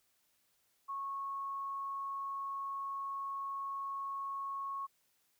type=tone; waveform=sine; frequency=1100 Hz; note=C#6; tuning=14 cents flat; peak=-37 dBFS; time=0.88-4.87 s; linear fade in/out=20 ms; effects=white hiss -75 dBFS RMS until 5.39 s